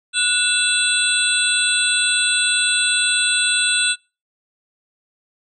sine tone cluster, 1462 / 2652 / 3435 / 3996 / 8190 Hz, F#6 / E7 / A7 / B7 / C9, -21 / +10 / -42 / +20 / -38 cents, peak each -22 dBFS, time 0.13-3.96 s, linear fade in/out 50 ms, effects noise-tail reverb RT60 0.3 s tail -23 dB re dry

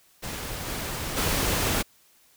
pink noise with level steps, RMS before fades -34 / -32 / -25 dBFS, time 0.22-1.83 s, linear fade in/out 20 ms, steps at 0.66 / 1.16 s, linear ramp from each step 20 ms, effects white hiss -60 dBFS RMS until 2.36 s

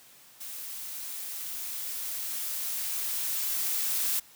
blue noise with level ramp, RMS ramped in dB -40 to -28 dBFS, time 0.4-4.2 s, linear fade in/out 10 ms, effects white hiss -55 dBFS RMS until 4.35 s + high-pass 60 Hz 12 dB/octave

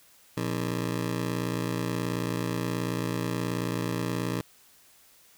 20% pulse ring-modulated tone, 146.83 Hz, D3, in tune, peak -20 dBFS, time 0.37-4.41 s, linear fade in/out 2 ms, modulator 29.3 Hz, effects white hiss -58 dBFS RMS until 5.37 s

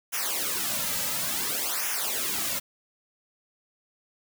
white noise with flanger, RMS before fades -29 dBFS, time 0.12-2.6 s, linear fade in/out 20 ms, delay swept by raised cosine 0.23 to 2.83 ms, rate 0.57 Hz, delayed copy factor -0.9, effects none

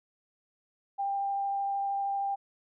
sine tone with vibrato, 794 Hz, G5, 22 cents sharp, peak -28 dBFS, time 0.98-2.36 s, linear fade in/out 20 ms, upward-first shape triangle, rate 13 Hz, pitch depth 9 cents each way, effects none

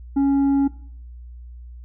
sine tone with tanh clipping, 277.2 Hz, C#4, in tune, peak -16 dBFS, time 0.16-0.68 s, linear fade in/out 10 ms, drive 5 dB, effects noise-tail reverb RT60 0.5 s tail -18 dB re dry + added 60 Hz sine -36 dBFS peak until 1.84 s

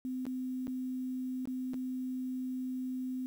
sine tone with dropouts, 256 Hz, C4, 38 cents flat, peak -34 dBFS, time 0.05-3.26 s, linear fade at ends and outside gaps 0 ms, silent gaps 0.254-0.266 / 0.67-0.679 / 1.455-1.474 / 1.735-1.742 s, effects 10-bit

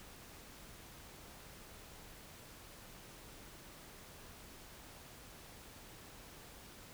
silence, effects pink hiss -55 dBFS RMS until 6.93 s

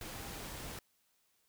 sine tone in noise, 801 Hz, G5, 37 cents sharp, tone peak -56 dBFS, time 0.16-0.39 s, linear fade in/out 2 ms, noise pink, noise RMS -45 dBFS, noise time 0.01-0.79 s, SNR -14 dB, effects white hiss -75 dBFS RMS until 1.48 s

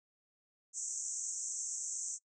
white band-pass noise, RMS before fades -40 dBFS, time 0.73-2.19 s, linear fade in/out 50 ms, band 6000 to 8000 Hz, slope 96 dB/octave, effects noise-tail reverb RT60 0.1 s tail -22 dB re dry

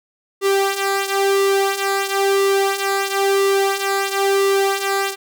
sawtooth tone with flanger, 393.2 Hz, G4, 5 cents sharp, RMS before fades -18 dBFS, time 0.41-5.16 s, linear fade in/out 50 ms, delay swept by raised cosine 1.3 to 2.9 ms, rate 0.99 Hz, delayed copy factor -0.65, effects none

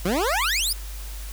20% pulse exponential sweep, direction up, 164.81 to 5274 Hz, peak -16 dBFS, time 0.05-0.73 s, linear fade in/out 5 ms, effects added 50 Hz sine -32 dBFS peak until 1.32 s + white hiss -42 dBFS RMS until 1.32 s

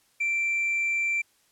sine tone with tanh clipping, 2349 Hz, D7, in tune, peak -24 dBFS, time 0.2-1.22 s, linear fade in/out 10 ms, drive 1 dB, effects white hiss -65 dBFS RMS until 1.51 s + low-pass 12000 Hz 12 dB/octave

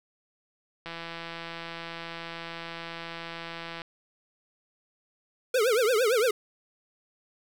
click train, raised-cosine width 0.3 ms, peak -22 dBFS, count 495, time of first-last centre 0.86-3.818 s, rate 167 Hz
square tone with vibrato, 467 Hz, A#4, 3 cents sharp, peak -22 dBFS, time 5.54-6.31 s, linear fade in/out 5 ms, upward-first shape triangle, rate 8.8 Hz, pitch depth 250 cents each way
effects none

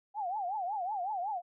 sine tone with vibrato, 779 Hz, G5, 11 cents flat, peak -32 dBFS, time 0.14-1.42 s, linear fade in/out 50 ms, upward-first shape triangle, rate 5.4 Hz, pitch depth 230 cents each way, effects none

